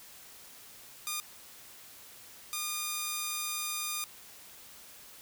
5% pulse tone bursts at uneven times, 1216 Hz, D#6, 40 cents flat, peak -21 dBFS, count 2, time 1.07-1.2 / 2.53-4.04 s, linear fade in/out 0 ms, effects white hiss -52 dBFS RMS until 5.21 s

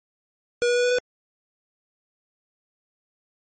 square tone with pitch steps, 482 / 485.4 / 488.7 / 492.1 / 495.6 Hz, B4 / B4 / B4 / B4 / B4, -42 / -30 / -18 / -6 / +6 cents, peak -19 dBFS, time 0.62-0.985 s, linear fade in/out 0 ms, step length 73 ms, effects MP3 32 kbps

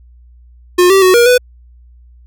square tone with pitch steps, 358 / 387.4 / 370.4 / 475.1 / 495.6 Hz, F4 / G4 / F#4 / A#4 / B4, +43 / -20 / +2 / +33 / +6 cents, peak -6 dBFS, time 0.78-1.38 s, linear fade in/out 10 ms, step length 120 ms, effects added 60 Hz sine -39 dBFS peak until 2.26 s

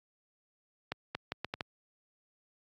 accelerating click train, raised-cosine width 0.3 ms, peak -18 dBFS, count 6, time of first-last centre 0.92-1.608 s, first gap 230 ms, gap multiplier 0.74, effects high-pass 80 Hz 12 dB/octave + Opus 48 kbps

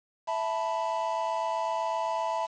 triangle chord, E suspended fourth, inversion none, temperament equal, 659.3 / 880 / 987.8 Hz, E5 / A5 / B5, 0 / 0 / 0 cents, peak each -30 dBFS, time 0.27-2.47 s, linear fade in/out 20 ms, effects resampled to 16000 Hz + 8-bit

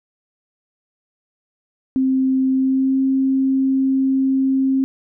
sine tone with pitch glide, 262.9 to 266.6 Hz, C4 to C4, +8 to +33 cents, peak -14 dBFS, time 1.96-4.84 s, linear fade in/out 0 ms, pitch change +25 cents, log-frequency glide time 2.51-2.99 s, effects none

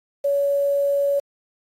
sine tone with quantisation, 564 Hz, C#5, 30 cents sharp, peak -17 dBFS, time 0.24-1.2 s, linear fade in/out 10 ms, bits 7, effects AAC 48 kbps

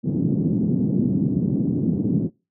pink band-pass noise, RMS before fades -21 dBFS, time 0.03-2.3 s, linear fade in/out 50 ms, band 150 to 280 Hz, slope 24 dB/octave, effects noise-tail reverb RT60 0.3 s tail -26 dB re dry

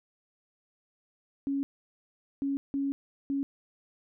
sine tone bursts at uneven times, 277.2 Hz, C#4, in tune, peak -27 dBFS, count 4, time 1.47-1.63 / 2.42-2.57 / 2.74-2.92 / 3.3-3.43 s, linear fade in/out 0 ms, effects none

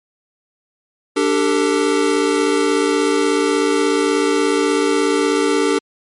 square chord, D suspended fourth, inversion none, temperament equal with one note detuned, 293.7 / 392 / 448.5 Hz, D4 / G4 / A4, 0 / 0 / +33 cents, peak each -19 dBFS, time 1.16-5.79 s, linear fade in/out 10 ms, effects MP3 48 kbps

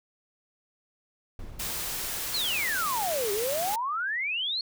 brown noise with exponential decay, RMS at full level -39 dBFS, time 1.39-3.79 s, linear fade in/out 2 ms, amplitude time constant 520 ms
white noise, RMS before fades -33 dBFS, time 1.59-3.76 s, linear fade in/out 10 ms
sine exponential two-way sweep, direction down then up, 4400 to 392 to 4400 Hz, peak -27 dBFS, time 2.34-4.61 s, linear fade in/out 2 ms, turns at 3.32 s
effects none

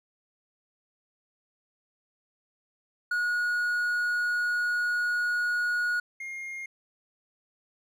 triangle tone pair in turn, 1450 / 2130 Hz, F#6 / C7, -35 / +30 cents, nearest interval perfect fifth, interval 665 cents, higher second, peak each -23 / -33 dBFS, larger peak first, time 3.11-6 / 6.2-6.66 s, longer first, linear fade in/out 5 ms, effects none

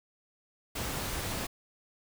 pink noise, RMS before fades -35 dBFS, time 0.75-1.47 s, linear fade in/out 10 ms, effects none

